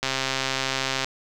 click train, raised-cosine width 0.2 ms, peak -7 dBFS, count 136, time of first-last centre 0.03-1.045 s, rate 133 Hz, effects none

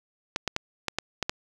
clicks, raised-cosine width 0.2 ms, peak -9 dBFS, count 7, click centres 0.361 / 0.477 / 0.564 / 0.883 / 0.986 / 1.227 / 1.295 s, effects 7-bit

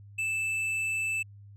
sine tone with hard clipping, 2637 Hz, E7, in tune, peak -29 dBFS, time 0.18-1.23 s, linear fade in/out 10 ms, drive 6 dB, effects added 101 Hz sine -47 dBFS peak until 1.56 s

